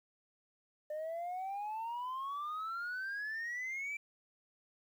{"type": "exponential sweep", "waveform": "sine", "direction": "up", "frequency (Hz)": [599, 2349], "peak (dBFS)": -35, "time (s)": [0.9, 3.97], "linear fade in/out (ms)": 5, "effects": ["tanh soft clip ceiling -36 dBFS", "11-bit"]}